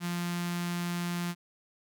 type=tone with notch filter; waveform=sawtooth; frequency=174.1 Hz; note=F3; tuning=5 cents flat; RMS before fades=-33 dBFS; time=0-1.35 s; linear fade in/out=50 ms; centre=480 Hz; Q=0.62; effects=none